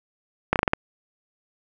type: slowing click train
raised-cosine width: 0.5 ms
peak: -3 dBFS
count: 6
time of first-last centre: 0.53-0.734 s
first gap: 28 ms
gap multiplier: 1.19
effects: none